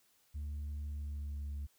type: tone with pitch glide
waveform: sine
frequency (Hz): 73.42 to 71.7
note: D2 to D2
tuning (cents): 0 to -41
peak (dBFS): -35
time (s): 0.34-1.67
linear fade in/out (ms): 20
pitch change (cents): -41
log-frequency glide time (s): 0.88-1.46
effects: tanh soft clip ceiling -37 dBFS + white hiss -71 dBFS RMS until 1.78 s